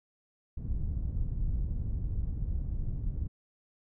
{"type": "low-pass noise", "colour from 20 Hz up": "pink", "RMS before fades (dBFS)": -32, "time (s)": [0.57, 3.28], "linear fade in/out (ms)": 10, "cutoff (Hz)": 100, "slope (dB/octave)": 12, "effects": []}